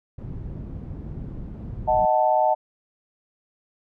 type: low-pass noise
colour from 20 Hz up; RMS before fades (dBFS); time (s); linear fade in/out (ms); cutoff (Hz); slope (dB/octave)
white; -34; 0.18-2.06; 5; 140; 12
type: chord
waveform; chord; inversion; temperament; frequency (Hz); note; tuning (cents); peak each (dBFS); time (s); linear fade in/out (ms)
sine; D# diminished; none; equal; 622.3 / 740 / 880; D#5 / F#5 / A5; 0 / 0 / 0; -21; 1.87-2.55; 20
effects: none